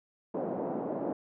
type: band-pass noise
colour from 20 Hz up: white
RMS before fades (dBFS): -34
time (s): 0.34-1.13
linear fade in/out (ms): 5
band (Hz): 180 to 670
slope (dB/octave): 24
effects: none